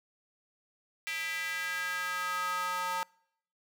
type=tone with high-pass filter sweep; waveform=square; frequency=180.7 Hz; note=F#3; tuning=41 cents flat; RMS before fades=-34 dBFS; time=1.07-3.03 s; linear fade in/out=0 ms; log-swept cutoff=2200 to 1000 Hz; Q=3.9; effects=noise-tail reverb RT60 0.7 s tail -26 dB re dry